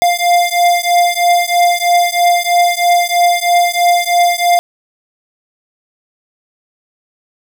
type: beating tone pair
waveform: square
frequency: 698.5 / 701.6 Hz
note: F5 / F5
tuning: 0 / +8 cents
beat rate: 3.1 Hz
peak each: -13 dBFS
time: 0.02-4.59 s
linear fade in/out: 0 ms
effects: none